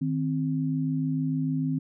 sine tone pair together, 155.56 / 262.3 Hz, D#3 / C4, 0 / +4 cents, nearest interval major sixth, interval 904 cents, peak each -27 dBFS, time 0.01-1.79 s, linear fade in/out 10 ms, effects none

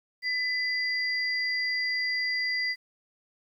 sine tone pair together, 2004 / 4766 Hz, B6 / D8, +25 / +25 cents, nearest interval octave + minor third, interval 1500 cents, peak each -27 / -32 dBFS, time 0.22-2.76 s, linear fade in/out 50 ms, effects 10-bit

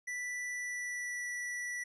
square tone with pitch glide, 1973 to 1956 Hz, B6 to B6, -2 to -17 cents, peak -37 dBFS, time 0.07-1.84 s, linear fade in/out 10 ms, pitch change -15 cents, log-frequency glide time 0.49-1.27 s, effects resampled to 22050 Hz

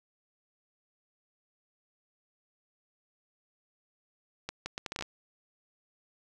accelerating click train, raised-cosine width 0.2 ms, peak -18 dBFS, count 9, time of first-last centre 4.49-5.024 s, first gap 170 ms, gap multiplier 0.7, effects none

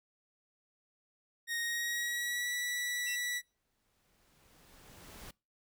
sawtooth tone with pitch glide, 1864.7 to 1951.8 Hz, A#6 to B6, 0 to -21 cents, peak -30 dBFS, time 1.47-3.42 s, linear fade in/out 50 ms, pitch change +79 cents, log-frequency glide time 1.59-2.52 s
sawtooth tone, 2698 Hz, E7, 40 cents sharp, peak -38 dBFS, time 3.06-3.16 s, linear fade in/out 20 ms
pink noise with exponential growth, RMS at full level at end -48 dBFS, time 3.28-5.31 s, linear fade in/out 5 ms, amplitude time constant 440 ms
effects noise-tail reverb RT60 0.3 s tail -25 dB re dry

